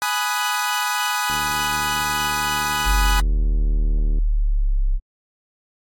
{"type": "chord", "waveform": "sawtooth", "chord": "G# minor seventh", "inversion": "none", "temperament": "equal with one note detuned", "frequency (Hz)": [836.9, 987.8, 1244.5, 1480], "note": ["G#5", "B5", "D#6", "F#6"], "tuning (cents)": [13, 0, 0, 0], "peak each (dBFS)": -22, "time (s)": [0.02, 3.2], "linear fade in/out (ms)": 0}
{"type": "click train", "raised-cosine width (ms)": 3, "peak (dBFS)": -23, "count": 218, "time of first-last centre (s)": [1.3, 4.186], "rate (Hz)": 75.2}
{"type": "exponential sweep", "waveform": "sine", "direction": "down", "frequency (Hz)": [49, 32.7], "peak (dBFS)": -15, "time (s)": [2.84, 5], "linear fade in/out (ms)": 50}
{"effects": ["AAC 64 kbps"]}